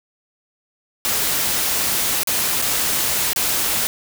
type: noise with dropouts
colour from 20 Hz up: white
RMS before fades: -20 dBFS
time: 1.05-3.87 s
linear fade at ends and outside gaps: 0 ms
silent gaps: 2.233-2.273 / 2.617-2.623 / 3.332-3.361 s
effects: none